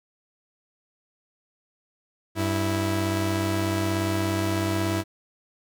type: tone pair together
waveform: sawtooth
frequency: 96.73 / 327.9 Hz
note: G2 / E4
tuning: -23 / -9 cents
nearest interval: octave + major sixth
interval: 2114 cents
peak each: -22 dBFS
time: 2.35-5.04 s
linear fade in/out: 50 ms
effects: none